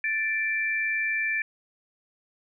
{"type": "tone pair together", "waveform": "sine", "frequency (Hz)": [1760.7, 2349], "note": ["A6", "D7"], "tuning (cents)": [1, 0], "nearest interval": "perfect fourth", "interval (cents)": 499, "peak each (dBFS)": -27, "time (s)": [0.04, 1.42], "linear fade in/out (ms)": 2, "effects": []}